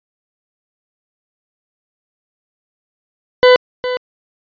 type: tone with echo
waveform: 40% pulse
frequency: 501 Hz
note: B4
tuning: 25 cents sharp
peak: -4 dBFS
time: 3.43-3.56 s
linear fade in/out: 0 ms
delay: 410 ms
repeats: 1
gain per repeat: -12 dB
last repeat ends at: 3.97 s
effects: resampled to 11025 Hz